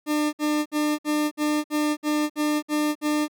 40% pulse tone bursts, 300.2 Hz, D4, 38 cents sharp, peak -20 dBFS, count 10, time 0.06-3.282 s, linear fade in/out 50 ms, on 270 ms, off 58 ms, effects none

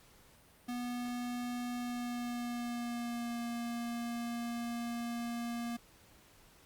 square tone with pitch glide, 243.9 to 235.9 Hz, B3 to A#3, -21 to +21 cents, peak -37 dBFS, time 0.68-5.77 s, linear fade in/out 10 ms, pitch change -58 cents, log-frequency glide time 1.77-3.41 s, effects pink hiss -62 dBFS RMS until 6.65 s + Opus 48 kbps

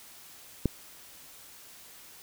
click, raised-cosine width 3 ms, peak -11 dBFS, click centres 0.657 s, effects white hiss -51 dBFS RMS until 2.22 s

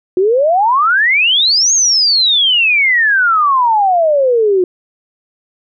sine exponential two-way sweep, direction up then down, 354.4 to 6645 to 354.4 Hz, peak -8 dBFS, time 0.17-4.64 s, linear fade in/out 2 ms, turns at 1.73 s, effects none

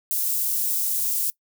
white high-pass noise, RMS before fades -24 dBFS, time 0.11-1.3 s, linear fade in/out 0 ms, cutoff 9700 Hz, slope 12 dB/octave, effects noise-tail reverb RT60 0.1 s tail -22 dB re dry

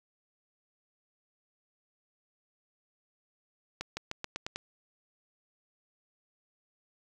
accelerating click train, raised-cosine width 0.2 ms, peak -18 dBFS, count 7, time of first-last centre 3.81-4.56 s, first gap 160 ms, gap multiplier 0.9, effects 10-bit

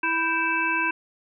harmonic tone with a mistuned harmonic, 329.6 Hz, E4, in tune, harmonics 1 / 3 / 5 / 7 / 8, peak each -32 / -27 / -26 / -32 / -26 dBFS, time 0.03-0.91 s, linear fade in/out 5 ms, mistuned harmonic 5, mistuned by -90 cents, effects none

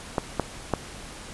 clicks, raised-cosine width 1 ms, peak -8 dBFS, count 3, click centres 0.182 / 0.397 / 0.737 s, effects pink hiss -41 dBFS RMS until 1.33 s + resampled to 24000 Hz

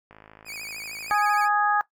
click train, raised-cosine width 0.5 ms, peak -31 dBFS, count 56, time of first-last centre 0.11-1.138 s, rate 53.5 Hz
sawtooth tone with vibrato, 2366 Hz, D7, 12 cents sharp, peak -31 dBFS, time 0.45-1.49 s, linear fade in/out 50 ms, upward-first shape sine, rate 13 Hz, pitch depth 110 cents each way
harmonic tone, 415.3 Hz, G#4, in tune, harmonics 2 / 3 / 4, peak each -22 / -24 / -25 dBFS, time 1.11-1.81 s, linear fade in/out 0 ms
effects noise-tail reverb RT60 0.1 s tail -17 dB re dry

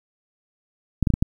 clicks, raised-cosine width 5 ms, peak -6 dBFS, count 5, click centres 1.027 / 1.072 / 1.103 / 1.139 / 1.225 s, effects 8-bit

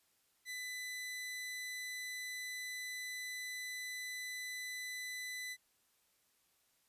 sawtooth tone, 2000 Hz, B6, 21 cents sharp, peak -38 dBFS, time 0.45-5.57 s, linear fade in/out 50 ms, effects white hiss -75 dBFS RMS until 6.88 s + resampled to 32000 Hz

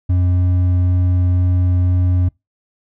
triangle tone with hard clipping, 90.2 Hz, F#2, 44 cents flat, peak -13 dBFS, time 0.09-2.29 s, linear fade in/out 10 ms, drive 8 dB, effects noise-tail reverb RT60 0.2 s tail -25 dB re dry

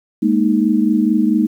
sine chord, Ab suspended second, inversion none, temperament equal with one note detuned, 208.6 / 233.1 / 311.1 Hz, Ab3 / Bb3 / Eb4, +8 / 0 / 0 cents, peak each -16 dBFS, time 0.22-1.47 s, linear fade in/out 10 ms, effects 8-bit

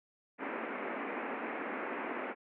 pink band-pass noise, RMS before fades -39 dBFS, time 0.38-2.35 s, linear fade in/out 50 ms, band 230 to 2400 Hz, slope 48 dB/octave, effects none

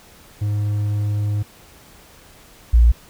triangle / sine tone pair in turn, 103.83 / 58.27 Hz, G#2 / A#1, 0 / 0 cents, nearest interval minor seventh, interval 1000 cents, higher first, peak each -16 / -8 dBFS, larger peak second, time 0.41-1.43 / 2.73-2.92 s, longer first, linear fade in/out 10 ms, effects pink hiss -47 dBFS RMS until 3.09 s

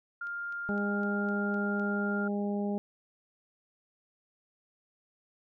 sine tone, 1402 Hz, F6, 6 cents sharp, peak -34 dBFS, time 0.21-2.28 s, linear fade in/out 5 ms
click train, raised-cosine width 0.2 ms, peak -39 dBFS, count 7, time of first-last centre 0.27-1.797 s, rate 3.93 Hz
harmonic tone, 203.7 Hz, G#3, 33 cents flat, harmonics 1 / 2 / 3 / 4, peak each -30 / -36 / -40 / -42 dBFS, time 0.69-2.78 s, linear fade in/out 0 ms
effects none

